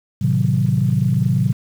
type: chord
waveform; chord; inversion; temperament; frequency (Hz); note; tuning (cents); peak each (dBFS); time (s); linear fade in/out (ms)
sine; A diminished seventh; none; equal; 110 / 130.81 / 155.56 / 185; A2 / C3 / Eb3 / Gb3; 0 / 0 / 0 / 0; -20 / -17 / -21 / -20; 0.21-1.53; 10
effects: tanh soft clip ceiling -4 dBFS + 7-bit